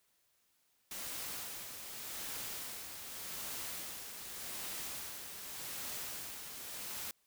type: noise with tremolo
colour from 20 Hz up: white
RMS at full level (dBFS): -42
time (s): 0.91-7.11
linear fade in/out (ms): 2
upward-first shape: sine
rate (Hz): 0.85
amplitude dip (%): 45
effects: white hiss -75 dBFS RMS until 7.26 s